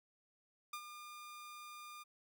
sawtooth tone with ADSR envelope, 1206 Hz, D6, 46 cents sharp, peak -37 dBFS, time 0.73-2.04 s, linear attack 5 ms, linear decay 67 ms, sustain -9 dB, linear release 20 ms, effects none

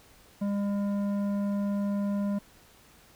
sine tone with tanh clipping, 201.8 Hz, G#3, 49 cents flat, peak -28 dBFS, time 0.41-2.39 s, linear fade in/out 10 ms, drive 11 dB, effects pink hiss -57 dBFS RMS until 3.15 s

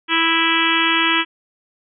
harmonic tone with a mistuned harmonic, 329.1 Hz, E4, 3 cents flat, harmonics 1 / 3 / 4 / 5 / 6 / 7 / 8 / 9 / 10, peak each -23 / -23 / -23 / -23 / -23 / -23 / -23 / -23 / -23 dBFS, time 0.08-1.25 s, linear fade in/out 50 ms, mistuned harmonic 7, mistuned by +25 cents, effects none

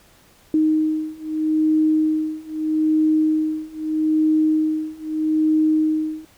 sine beating tone pair, 311.1 / 311.89 Hz, D#4 / D#4, 0 / +4 cents, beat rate 0.79 Hz, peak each -20 / -19 dBFS, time 0.54-6.25 s, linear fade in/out 2 ms, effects pink hiss -53 dBFS RMS until 6.37 s

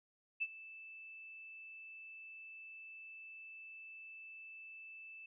sine tone with ADSR envelope, 2637 Hz, E7, in tune, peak -32 dBFS, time 0.4-5.26 s, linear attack 22 ms, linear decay 44 ms, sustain -18 dB, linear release 4 ms, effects none

